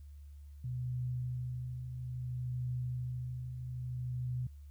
sine tone with tremolo, 125.1 Hz, B2, 23 cents sharp, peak -33 dBFS, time 0.64-4.47 s, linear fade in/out 5 ms, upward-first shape triangle, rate 0.6 Hz, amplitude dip 55%, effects added 72 Hz sine -48 dBFS peak until 4.7 s + white hiss -75 dBFS RMS until 4.7 s

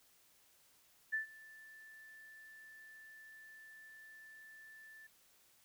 sine tone with ADSR envelope, 1760 Hz, A6, in tune, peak -32 dBFS, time 1.12-5.07 s, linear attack 19 ms, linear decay 120 ms, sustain -22 dB, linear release 5 ms, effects white hiss -69 dBFS RMS until 5.64 s

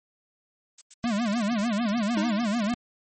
violet noise bursts, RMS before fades -38 dBFS, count 15, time 0.78-2.565 s, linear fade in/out 5 ms, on 35 ms, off 90 ms
square tone with vibrato, 220 Hz, A3, in tune, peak -24 dBFS, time 1.04-2.74 s, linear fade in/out 0 ms, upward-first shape sine, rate 6.7 Hz, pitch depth 180 cents each way
square tone with exponential decay, 311.1 Hz, D#4, in tune, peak -26 dBFS, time 2.17-2.68 s, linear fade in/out 1 ms, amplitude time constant 110 ms
effects MP3 32 kbps

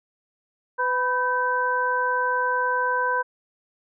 sine tone cluster, 502 / 991 / 1542 Hz, B4 / B5 / G6, +28 / +6 / -29 cents, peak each -28 / -23 / -25 dBFS, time 0.78-3.23 s, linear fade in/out 20 ms, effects none

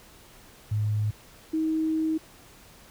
sine tone pair in turn, 106 / 317 Hz, G#2 / D#4, +36 / +32 cents, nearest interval octave + perfect fifth, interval 1896 cents, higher second, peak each -23 dBFS, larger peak neither, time 0.71-1.11 / 1.53-2.18 s, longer second, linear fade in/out 10 ms, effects pink hiss -52 dBFS RMS until 2.9 s

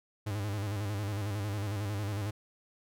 45% pulse tone with vibrato, 102.6 Hz, G#2, 21 cents flat, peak -32 dBFS, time 0.26-2.31 s, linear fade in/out 10 ms, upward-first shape square, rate 11 Hz, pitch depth 64 cents each way, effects none

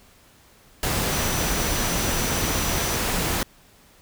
sine tone in noise, 5920 Hz, F#8, in tune, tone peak -33 dBFS, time 1.12-2.96 s, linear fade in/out 2 ms, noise pink, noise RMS -24 dBFS, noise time 0.83-3.43 s, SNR -12 dB, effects pink hiss -54 dBFS RMS until 4.01 s

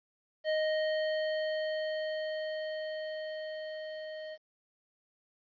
square tone with level ramp, 622.3 Hz, D#5, in tune, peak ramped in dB -28 to -41 dBFS, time 0.44-4.38 s, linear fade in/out 50 ms, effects resampled to 11025 Hz + 11-bit

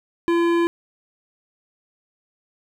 triangle tone with hard clipping, 340 Hz, F4, 46 cents flat, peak -18 dBFS, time 0.28-0.67 s, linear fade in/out 0 ms, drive 18 dB, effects none

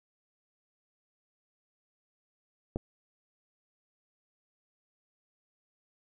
clicks, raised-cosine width 2 ms, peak -18 / -30 dBFS, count 2, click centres 2.76 / 2.769 s, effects none

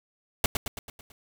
pink noise with echo, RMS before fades -22 dBFS, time 0.44-0.46 s, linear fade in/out 2 ms, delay 110 ms, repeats 6, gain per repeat -5 dB, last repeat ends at 1.12 s, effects none

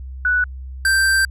sine / square tone pair in turn, 1480 / 1568 Hz, F#6 / G6, 0 / 0 cents, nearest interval minor second, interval 100 cents, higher second, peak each -14 dBFS, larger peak neither, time 0.25-0.44 / 0.85-1.25 s, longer second, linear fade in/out 2 ms, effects added 65 Hz sine -29 dBFS peak until 1.3 s + resampled to 32000 Hz

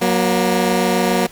15% pulse tone pair together, 184.39 / 236.8 Hz, F#3 / A#3, -6 / +27 cents, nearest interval major third, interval 433 cents, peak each -11 dBFS, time 0.01-1.27 s, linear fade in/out 10 ms, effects pink hiss -42 dBFS RMS until 1.31 s

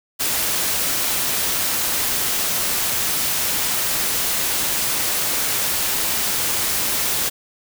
white noise, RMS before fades -21 dBFS, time 0.19-7.3 s, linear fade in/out 20 ms, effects none

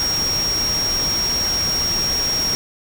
sine tone in noise, 5588 Hz, F8, in tune, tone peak -18 dBFS, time 0-2.55 s, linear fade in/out 0 ms, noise pink, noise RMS -27 dBFS, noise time 0-2.55 s, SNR +6 dB, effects none

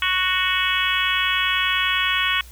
harmonic tone, 370 Hz, F#4, in tune, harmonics 3 / 4 / 5 / 6 / 7 / 8 / 9, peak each -26 / -26 / -26 / -26 / -26 / -26 / -26 dBFS, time 0.02-2.41 s, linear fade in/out 2 ms, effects added 60 Hz sine -41 dBFS peak until 2.51 s + white hiss -48 dBFS RMS until 2.51 s

